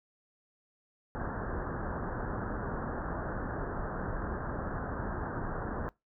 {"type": "low-pass noise", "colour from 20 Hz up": "pink", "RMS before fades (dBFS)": -36, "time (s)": [1.15, 5.89], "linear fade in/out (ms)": 0, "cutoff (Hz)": 1700, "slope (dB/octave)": 96, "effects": ["noise-tail reverb RT60 0.2 s tail -23 dB re dry"]}